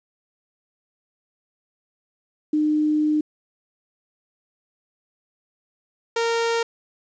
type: tone pair in turn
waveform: sine / sawtooth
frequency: 303.9 / 462.1 Hz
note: D#4 / A#4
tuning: -41 / -15 cents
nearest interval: perfect fifth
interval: 726 cents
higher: second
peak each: -17 / -16 dBFS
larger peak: second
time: 2.53-3.21 / 6.16-6.63 s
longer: first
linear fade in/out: 5 ms
effects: resampled to 16000 Hz + 9-bit